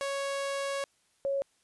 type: tone pair in turn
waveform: sawtooth / sine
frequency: 554.4 / 552.2 Hz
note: C#5 / C#5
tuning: 0 / -7 cents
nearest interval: unison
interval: 7 cents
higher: first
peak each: -27 dBFS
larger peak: neither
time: 0.01-0.84 / 1.25-1.42 s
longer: first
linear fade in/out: 0 ms
effects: white hiss -70 dBFS RMS until 1.63 s + resampled to 24000 Hz